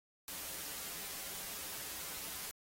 white noise with comb filter, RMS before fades -44 dBFS, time 0.28-2.51 s, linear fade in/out 0 ms, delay 8.3 ms, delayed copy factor -0.55, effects AAC 48 kbps

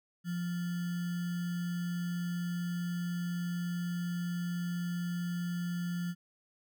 sine tone with sample-and-hold, 174.61 Hz, F3, in tune, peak -32 dBFS, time 0.24-6.15 s, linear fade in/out 50 ms, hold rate 1575 Hz, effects none

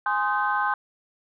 sine chord, Ab major seventh, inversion none, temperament equal with one note detuned, 830.6 / 1046.5 / 1244.5 / 1540.2 Hz, Ab5 / C6 / Eb6 / G6, 0 / 0 / 0 / -31 cents, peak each -26 / -26 / -29 / -26 dBFS, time 0.06-0.74 s, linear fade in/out 2 ms, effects tanh soft clip ceiling -12 dBFS

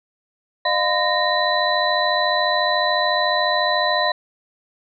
sine tone cluster, 607 / 701 / 1013 / 1853 / 3980 Hz, D#5 / F5 / B5 / A#6 / B7, -43 / +6 / +44 / -11 / +13 cents, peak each -23 dBFS, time 0.65-4.12 s, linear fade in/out 5 ms, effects none

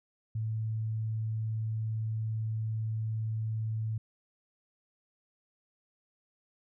sine tone, 110.3 Hz, A2, 5 cents sharp, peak -30 dBFS, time 0.35-3.98 s, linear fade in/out 5 ms, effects none

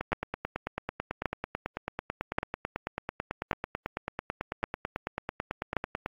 two click trains, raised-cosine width 0.5 ms, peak -11 / -16 dBFS, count 6 / 56, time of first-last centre 0.13-5.767 / 0.01-6.061 s, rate 0.887 / 9.09 Hz, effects AAC 32 kbps

